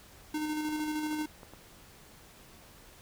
square tone with tremolo, 305.3 Hz, D#4, 33 cents flat, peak -31 dBFS, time 0.34-1.26 s, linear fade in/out 5 ms, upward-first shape square, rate 13 Hz, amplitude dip 30%
clicks, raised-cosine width 1 ms, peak -34 dBFS, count 7, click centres 0.691 / 0.795 / 1.063 / 1.128 / 1.212 / 1.432 / 1.536 s
effects pink hiss -55 dBFS RMS until 3.01 s

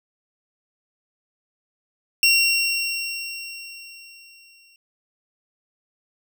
25% pulse tone with exponential decay, 2741 Hz, F7, 33 cents flat, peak -9 dBFS, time 2.23-4.76 s, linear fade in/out 1 ms, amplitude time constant 550 ms, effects none

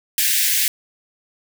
white high-pass noise, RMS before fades -18 dBFS, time 0.18-0.68 s, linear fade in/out 2 ms, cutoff 1600 Hz, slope 96 dB/octave, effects none

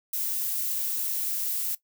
violet noise, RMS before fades -29 dBFS, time 0.13-1.75 s, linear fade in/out 5 ms, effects noise-tail reverb RT60 0.1 s tail -17 dB re dry

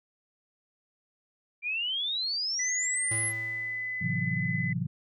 sine exponential sweep, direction up, 2349 to 11360 Hz, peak -28 dBFS, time 1.62-3.33 s, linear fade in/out 50 ms
sine tone with pitch glide, 2000 to 2016 Hz, B6 to B6, +21 to +35 cents, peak -31 dBFS, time 2.59-4.73 s, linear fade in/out 5 ms, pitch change +14 cents, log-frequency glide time 3.2-4.39 s
square tone with exponential decay, 112 Hz, A2, 31 cents sharp, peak -33 dBFS, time 3.11-4.36 s, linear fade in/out 5 ms, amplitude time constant 270 ms
sine chord, F# half-diminished seventh, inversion first, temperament just, 111 / 133.2 / 166.5 / 185 Hz, A2 / C3 / E3 / F#3, +16 / +31 / +18 / 0 cents, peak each -35 / -33 / -32 / -35 dBFS, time 4.01-4.87 s, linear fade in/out 10 ms
effects none

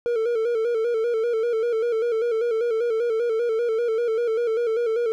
triangle tone with vibrato, 460.3 Hz, A#4, 22 cents flat, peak -18 dBFS, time 0.06-5.12 s, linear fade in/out 0 ms, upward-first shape square, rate 5.1 Hz, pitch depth 62 cents each way, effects none

